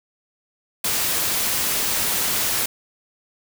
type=noise; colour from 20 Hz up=white; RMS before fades=-22 dBFS; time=0.84-2.66 s; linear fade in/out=5 ms; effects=none